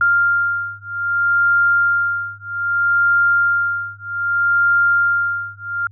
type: beating tone pair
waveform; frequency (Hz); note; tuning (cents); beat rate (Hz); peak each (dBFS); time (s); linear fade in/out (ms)
sine; 1396.9 / 1397.53; F6 / F6; 0 / +1; 0.63; -17; 0.01-5.87; 2
effects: added 101 Hz sine -40 dBFS peak until 5.91 s